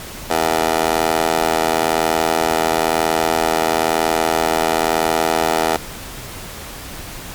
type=tone with high-pass filter; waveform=15% pulse; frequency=81 Hz; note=E2; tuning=30 cents flat; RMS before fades=-17 dBFS; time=0.3-5.77 s; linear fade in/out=5 ms; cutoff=540 Hz; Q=3; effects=pink hiss -32 dBFS RMS until 7.34 s + MP3 96 kbps